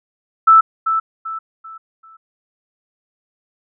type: tone with echo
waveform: sine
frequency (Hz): 1318.5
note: E6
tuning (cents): 0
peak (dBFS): -5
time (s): 0.47-0.61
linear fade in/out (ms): 10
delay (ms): 390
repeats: 4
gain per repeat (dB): -9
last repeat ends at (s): 2.17
effects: none